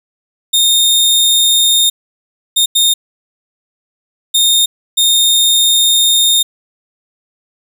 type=tone bursts at uneven times; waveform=sawtooth; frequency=3665 Hz; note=A#7; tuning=30 cents flat; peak=-5 dBFS; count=5; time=0.53-1.9 / 2.56-2.66 / 2.75-2.94 / 4.34-4.66 / 4.97-6.43 s; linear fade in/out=10 ms; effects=none